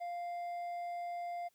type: tone with hard clipping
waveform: triangle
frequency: 698 Hz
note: F5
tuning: 1 cent flat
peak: -39 dBFS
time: 0-1.49 s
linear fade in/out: 20 ms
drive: 7 dB
effects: white hiss -75 dBFS RMS until 1.54 s